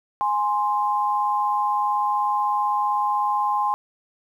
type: tone pair together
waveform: sine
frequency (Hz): 830.6 / 1046.5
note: G#5 / C6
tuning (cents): 0 / 0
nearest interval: major third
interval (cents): 400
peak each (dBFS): -22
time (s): 0.21-3.74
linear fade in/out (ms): 0
effects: 9-bit